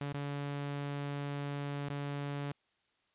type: tone with dropouts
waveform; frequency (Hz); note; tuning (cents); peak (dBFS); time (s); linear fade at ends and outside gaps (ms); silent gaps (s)
sawtooth; 142.8; D3; -48; -32; 0.01-2.52; 2; 0.126-0.141 / 1.888-1.899
effects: white hiss -75 dBFS RMS until 3.14 s + resampled to 8000 Hz